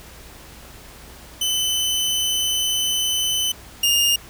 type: tone pair in turn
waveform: sawtooth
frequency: 3030 / 2826 Hz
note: F#7 / F7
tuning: +40 / +20 cents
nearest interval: minor second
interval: 120 cents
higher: first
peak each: -16 / -12 dBFS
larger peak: second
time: 1.41-3.52 / 3.83-4.16 s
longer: first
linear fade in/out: 5 ms
effects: added 60 Hz sine -47 dBFS peak until 4.29 s + pink hiss -43 dBFS RMS until 4.29 s